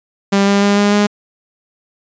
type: tone with pitch steps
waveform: sawtooth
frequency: 198.4 / 200.4 / 202.3 / 204.3 / 206.3 Hz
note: G3 / G3 / G#3 / G#3 / G#3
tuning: +21 / +38 / -45 / -28 / -11 cents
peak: -6 dBFS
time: 0.32-1.07 s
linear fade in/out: 10 ms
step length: 150 ms
effects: resampled to 16000 Hz